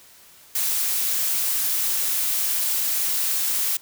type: noise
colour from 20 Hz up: blue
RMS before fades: -23 dBFS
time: 0.55-3.77 s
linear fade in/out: 5 ms
effects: white hiss -50 dBFS RMS until 3.81 s